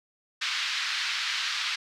white band-pass noise, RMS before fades -30 dBFS, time 0.41-1.76 s, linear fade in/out 10 ms, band 1300 to 4500 Hz, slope 24 dB/octave, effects none

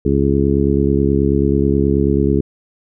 harmonic tone, 69.3 Hz, C#2, in tune, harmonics 1 / 2 / 3 / 4 / 5 / 6, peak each -19 / -19 / -19 / -19 / -19 / -19 dBFS, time 0.05-2.41 s, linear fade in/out 5 ms, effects none

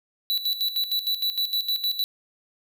square tone with tremolo, 3951 Hz, B7, in tune, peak -22 dBFS, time 0.3-2.04 s, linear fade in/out 0 ms, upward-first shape square, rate 6.5 Hz, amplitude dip 70%, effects none

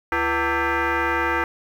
sine tone with frequency modulation, 339.4 Hz, F4, 49 cents flat, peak -18 dBFS, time 0.12-1.44 s, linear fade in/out 2 ms, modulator 414 Hz, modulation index 4.3, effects tanh soft clip ceiling -14 dBFS + 8-bit

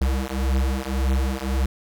square beating tone pair, 65 / 66.8 Hz, C2 / C2, -11 / +36 cents, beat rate 1.8 Hz, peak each -24 dBFS, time 0.01-1.66 s, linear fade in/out 5 ms, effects none

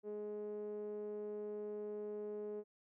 5% pulse tone with low-pass filter, 209.3 Hz, G#3, 14 cents sharp, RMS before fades -44 dBFS, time 0.03-2.64 s, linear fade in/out 50 ms, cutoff 420 Hz, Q 4.2, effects none

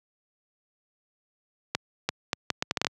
accelerating click train, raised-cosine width 0.2 ms, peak -7 dBFS, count 10, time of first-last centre 1.75-2.869 s, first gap 340 ms, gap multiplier 0.71, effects high-pass 100 Hz 12 dB/octave

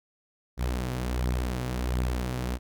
sawtooth beating tone pair, 61.74 / 63.14 Hz, B1 / B1, 0 / +39 cents, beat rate 1.4 Hz, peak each -24 / -29 dBFS, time 0.57-2.59 s, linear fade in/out 50 ms, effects none

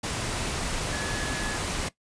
sine tone in noise, 1700 Hz, G#6, 40 cents sharp, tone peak -33 dBFS, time 0.92-1.57 s, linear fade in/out 10 ms, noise pink, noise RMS -30 dBFS, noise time 0.03-1.89 s, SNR -6 dB, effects noise-tail reverb RT60 0.1 s tail -17 dB re dry + resampled to 22050 Hz

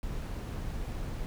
brown noise, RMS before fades -36 dBFS, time 0.03-1.26 s, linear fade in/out 0 ms, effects none

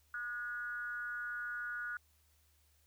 sine tone with frequency modulation, 1450 Hz, F#6, 35 cents flat, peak -38 dBFS, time 0.14-1.97 s, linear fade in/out 2 ms, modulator 233 Hz, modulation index 0.52, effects added 75 Hz sine -70 dBFS peak until 2.86 s + white hiss -73 dBFS RMS until 2.86 s

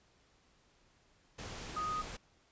sine tone in noise, 1244.5 Hz, D#6, in tune, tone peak -34 dBFS, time 1.76-2.02 s, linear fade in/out 10 ms, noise pink, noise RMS -45 dBFS, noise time 1.38-2.17 s, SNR +8 dB, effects pink hiss -69 dBFS RMS until 2.51 s + resampled to 16000 Hz

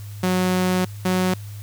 sawtooth tone pair in turn, 183.4 / 184.17 Hz, F#3 / F#3, -15 / -8 cents, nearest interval unison, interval 7 cents, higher second, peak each -14 / -14 dBFS, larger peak neither, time 0.23-0.85 / 1.05-1.34 s, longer first, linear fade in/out 5 ms, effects added 103 Hz sine -32 dBFS peak until 1.62 s + white hiss -47 dBFS RMS until 1.62 s

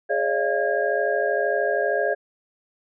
sine tone cluster, 417.6 / 548 / 601 / 683 / 1632 Hz, G#4 / C#5 / D5 / F5 / G#6, +10 / -20 / +40 / -39 / -31 cents, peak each -26 / -26 / -26 / -26 / -27 dBFS, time 0.09-2.15 s, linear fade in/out 20 ms, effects none

